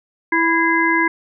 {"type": "harmonic tone with a mistuned harmonic", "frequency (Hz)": 330, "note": "E4", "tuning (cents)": 2, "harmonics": [1, 3, 5, 6], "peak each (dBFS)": [-19, -19, -19, -19], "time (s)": [0.32, 1.08], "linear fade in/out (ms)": 5, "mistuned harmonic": 6, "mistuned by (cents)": 69, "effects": []}